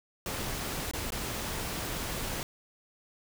pink noise with dropouts, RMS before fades -35 dBFS, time 0.26-2.43 s, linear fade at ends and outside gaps 1 ms, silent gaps 0.912-0.935 / 1.105-1.121 s, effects none

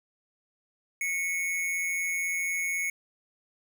square tone with amplitude modulation, 2202 Hz, C#7, 12 cents flat, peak -26 dBFS, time 1.01-2.9 s, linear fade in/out 2 ms, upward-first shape sine, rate 172 Hz, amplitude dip 50%, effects none

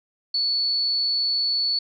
sine tone, 4437 Hz, C#8, 1 cent sharp, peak -20 dBFS, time 0.34-1.79 s, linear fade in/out 5 ms, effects none

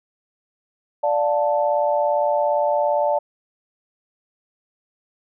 sine chord, D minor, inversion none, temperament just, 587.3 / 704.8 / 881 Hz, D5 / F5 / A5, 0 / +16 / +2 cents, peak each -19 / -24 / -22 dBFS, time 1.03-3.19 s, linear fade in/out 10 ms, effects none

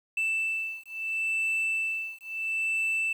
sine beating tone pair, 2651 / 2651.74 Hz, E7 / E7, +9 / +10 cents, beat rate 0.74 Hz, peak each -28 dBFS, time 0.17-3.13 s, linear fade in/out 5 ms, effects tanh soft clip ceiling -24 dBFS + 9-bit

